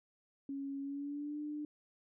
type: tone with pitch glide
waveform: sine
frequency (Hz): 276.5 to 298.1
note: C#4 to D4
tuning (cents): -4 to +26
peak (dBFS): -38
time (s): 0.49-1.65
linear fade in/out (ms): 2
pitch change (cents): +130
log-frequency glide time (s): 0.81-1.39
effects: none